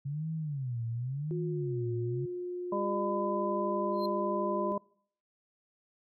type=tone with vibrato; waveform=sine; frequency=135.9 Hz; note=C#3; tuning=34 cents flat; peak=-32 dBFS; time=0.05-2.26 s; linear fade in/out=10 ms; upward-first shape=sine; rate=0.92 Hz; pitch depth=290 cents each way
type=tone with pitch glide; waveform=sine; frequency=357.1 to 350.8 Hz; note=F4 to F4; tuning=+39 to +8 cents; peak=-34 dBFS; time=1.31-4.72 s; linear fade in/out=0 ms; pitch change=-31 cents; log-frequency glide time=2.63-3.4 s
type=harmonic tone; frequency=201.4 Hz; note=G3; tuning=47 cents sharp; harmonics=1 / 2 / 3 / 5; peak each=-36 / -39 / -34 / -34 dBFS; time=2.72-4.78 s; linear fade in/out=5 ms
type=tone with exponential growth; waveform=triangle; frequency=4153 Hz; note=C8; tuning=14 cents flat; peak=-36 dBFS; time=3.92-4.06 s; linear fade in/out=5 ms; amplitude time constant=30 ms
effects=noise-tail reverb RT60 0.6 s tail -25 dB re dry